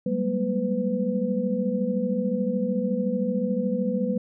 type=tone cluster; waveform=sine; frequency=189.6 / 203.2 / 235.1 / 502 Hz; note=F#3 / G#3 / A#3 / B4; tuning=+43 / -38 / +15 / +28 cents; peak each=-28 dBFS; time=0.06-4.18 s; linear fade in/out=5 ms; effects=none